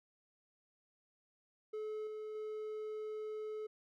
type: tone with level steps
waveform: triangle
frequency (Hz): 430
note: A4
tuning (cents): -40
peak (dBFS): -37 / -40 / -38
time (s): 1.73-3.67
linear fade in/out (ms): 10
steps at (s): 2.07 / 2.35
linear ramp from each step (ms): 2
effects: none